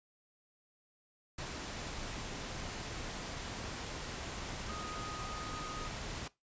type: tone in noise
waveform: sine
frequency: 1244.5 Hz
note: D#6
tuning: in tune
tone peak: -44 dBFS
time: 4.69-5.88 s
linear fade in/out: 5 ms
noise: pink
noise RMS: -42 dBFS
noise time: 1.38-6.28 s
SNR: -5 dB
effects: noise-tail reverb RT60 0.2 s tail -19 dB re dry + resampled to 16000 Hz